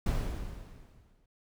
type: noise with exponential decay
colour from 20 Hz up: brown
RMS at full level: -27 dBFS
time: 0.06-1.26 s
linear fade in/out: 5 ms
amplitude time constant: 260 ms
effects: none